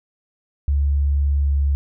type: tone with pitch glide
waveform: sine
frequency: 70.9 to 70.37 Hz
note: C#2 to C#2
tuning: +40 to +27 cents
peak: -15 dBFS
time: 0.68-1.75 s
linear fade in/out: 0 ms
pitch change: -13 cents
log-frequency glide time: 1.43-1.49 s
effects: none